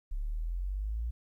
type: exponential sweep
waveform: sine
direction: up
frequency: 34.11 to 59.6 Hz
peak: -31 dBFS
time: 0.11-1.11 s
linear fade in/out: 10 ms
effects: 12-bit